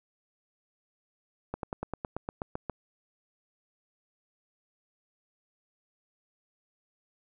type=slowing click train; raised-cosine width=1 ms; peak=-19 dBFS; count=11; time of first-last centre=1.54-2.697 s; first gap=92 ms; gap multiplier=1.05; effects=none